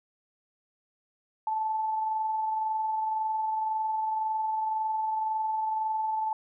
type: tone with amplitude modulation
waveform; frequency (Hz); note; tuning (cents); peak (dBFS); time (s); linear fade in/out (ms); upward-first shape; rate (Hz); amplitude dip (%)
sine; 874; A5; -12; -25; 1.47-6.33; 2; sine; 21.9; 30
effects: none